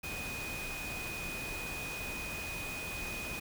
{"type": "tone in noise", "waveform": "sine", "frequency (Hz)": 2489, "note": "D#7", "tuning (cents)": 0, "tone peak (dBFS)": -40, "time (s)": [0.03, 3.4], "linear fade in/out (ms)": 10, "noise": "pink", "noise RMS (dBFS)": -42, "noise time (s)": [0.03, 3.4], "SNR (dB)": -1, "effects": []}